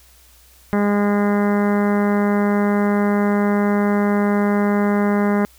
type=harmonic tone; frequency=204.5 Hz; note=G#3; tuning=26 cents flat; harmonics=1 / 2 / 3 / 4 / 5 / 6 / 7 / 8 / 9 / 10; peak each=-16 / -22 / -26 / -28 / -30 / -32 / -33 / -34 / -35 / -36 dBFS; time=0.73-5.45 s; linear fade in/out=0 ms; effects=added 61 Hz sine -51 dBFS peak until 5.58 s + white hiss -51 dBFS RMS until 5.58 s